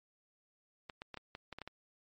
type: clicks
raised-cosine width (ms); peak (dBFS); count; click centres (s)
0.3; -28; 9; 0.898 / 1.019 / 1.143 / 1.173 / 1.351 / 1.527 / 1.586 / 1.617 / 1.676
effects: MP3 48 kbps